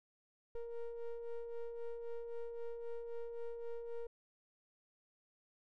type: ring-modulated tone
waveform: triangle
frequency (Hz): 233.1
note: A#3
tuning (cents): 0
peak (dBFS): -35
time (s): 0.55-4.07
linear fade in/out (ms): 5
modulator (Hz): 235
effects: none